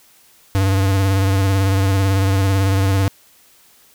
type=tone with vibrato; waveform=square; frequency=96.9 Hz; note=G2; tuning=20 cents flat; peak=-14 dBFS; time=0.55-3.08 s; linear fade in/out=0 ms; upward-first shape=sine; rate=18 Hz; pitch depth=38 cents each way; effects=white hiss -51 dBFS RMS until 3.94 s